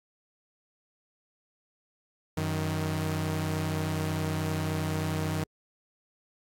sawtooth tone pair together, 93 / 156.41 Hz, F#2 / D#3, +9 / +9 cents, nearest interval major sixth, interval 900 cents, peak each -28 / -26 dBFS, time 2.37-5.44 s, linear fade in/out 5 ms, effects AAC 64 kbps

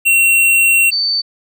square / sine tone pair in turn, 2731 / 4551 Hz, F7 / C#8, -39 / +45 cents, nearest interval major sixth, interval 884 cents, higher second, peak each -9 / -13 dBFS, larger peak first, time 0.05-0.91 / 0.91-1.22 s, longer first, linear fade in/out 20 ms, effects none

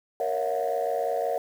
sine chord, F# dominant seventh, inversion first, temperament equal with one note detuned, 466.2 / 554.4 / 659.3 / 724.8 Hz, A#4 / C#5 / E5 / F#5, 0 / 0 / 0 / -36 cents, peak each -29 dBFS, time 0.2-1.38 s, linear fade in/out 2 ms, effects tanh soft clip ceiling -18 dBFS + 8-bit

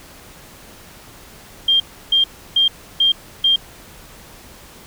sine tone bursts, 3194 Hz, G7, 32 cents sharp, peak -11 dBFS, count 5, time 1.68-3.56 s, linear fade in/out 5 ms, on 120 ms, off 320 ms, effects pink hiss -42 dBFS RMS until 4.86 s

